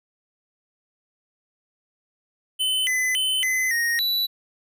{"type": "tone with pitch steps", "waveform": "square", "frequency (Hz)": [3040, 2017, 3045, 2033, 1866, 3952], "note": ["F#7", "B6", "F#7", "B6", "A#6", "B7"], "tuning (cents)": [46, 36, 49, 50, 1, 0], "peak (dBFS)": -21, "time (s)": [2.59, 4.27], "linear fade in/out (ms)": 20, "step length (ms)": 280, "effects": []}